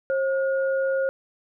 sine tone pair together, 536.8 / 1433 Hz, C5 / F6, +44 / +44 cents, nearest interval octave + perfect fourth, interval 1700 cents, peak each -21 / -31 dBFS, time 0.1-1.09 s, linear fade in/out 0 ms, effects none

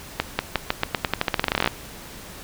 accelerating click train, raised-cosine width 0.3 ms, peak -3 dBFS, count 22, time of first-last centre 0.2-1.675 s, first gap 190 ms, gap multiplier 0.88, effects pink hiss -40 dBFS RMS until 2.43 s

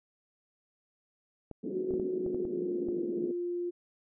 clicks, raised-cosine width 2 ms, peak -28 dBFS, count 8, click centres 1.513 / 1.908 / 1.939 / 1.998 / 2.263 / 2.346 / 2.452 / 2.886 s
white band-pass noise, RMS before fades -38 dBFS, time 1.63-3.32 s, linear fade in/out 10 ms, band 180 to 440 Hz, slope 48 dB/octave
sine tone with pitch glide, 371.1 to 350.7 Hz, F#4 to F4, +5 to +7 cents, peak -31 dBFS, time 1.72-3.71 s, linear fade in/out 20 ms, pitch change -98 cents, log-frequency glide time 2.01-2.95 s
effects none

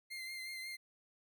30% pulse tone with vibrato, 2093 Hz, C7, in tune, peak -40 dBFS, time 0.1-0.77 s, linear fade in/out 20 ms, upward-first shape triangle, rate 5.5 Hz, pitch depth 33 cents each way, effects none

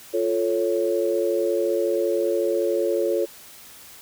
sine chord, F augmented, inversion none, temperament equal, 349.2 / 440 / 554.4 Hz, F4 / A4 / C#5, 0 / 0 / 0 cents, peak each -24 dBFS, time 0.13-3.26 s, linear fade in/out 20 ms, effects white hiss -45 dBFS RMS until 4.01 s

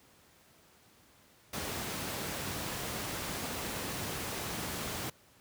pink noise, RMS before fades -37 dBFS, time 1.53-5.1 s, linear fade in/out 5 ms, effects pink hiss -62 dBFS RMS until 5.4 s + high-pass 80 Hz 12 dB/octave

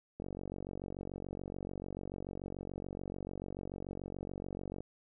click train, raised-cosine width 2 ms, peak -28 dBFS, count 217, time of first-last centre 0.2-4.806 s, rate 46.9 Hz, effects none

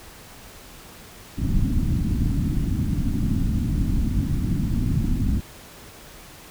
pink low-pass noise, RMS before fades -22 dBFS, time 1.37-5.41 s, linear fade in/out 20 ms, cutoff 290 Hz, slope 48 dB/octave, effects pink hiss -44 dBFS RMS until 6.5 s

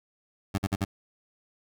20% pulse tone bursts, 98.6 Hz, G2, 11 cents sharp, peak -20 dBFS, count 4, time 0.54-0.849 s, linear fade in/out 10 ms, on 42 ms, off 47 ms, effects none

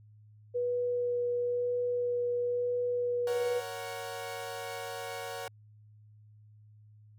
sine tone with vibrato, 487.1 Hz, B4, 24 cents flat, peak -28 dBFS, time 0.54-3.61 s, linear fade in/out 20 ms, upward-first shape sine, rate 1 Hz, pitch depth 8 cents each way
sawtooth chord, F# major, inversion first, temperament equal, 466.2 / 554.4 / 740 Hz, A#4 / C#5 / F#5, 0 / 0 / 0 cents, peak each -38 dBFS, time 3.27-5.48 s, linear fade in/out 2 ms
effects added 106 Hz sine -54 dBFS peak until 7.18 s

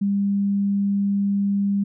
sine tone, 200 Hz, G3, 35 cents sharp, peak -18 dBFS, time 0.01-1.84 s, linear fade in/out 10 ms, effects none

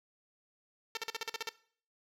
5% pulse tone bursts, 450.3 Hz, A4, 40 cents sharp, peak -23 dBFS, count 9, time 0.95-1.491 s, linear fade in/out 2 ms, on 21 ms, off 44 ms, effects noise-tail reverb RT60 0.5 s tail -19 dB re dry + low-pass 11000 Hz 12 dB/octave

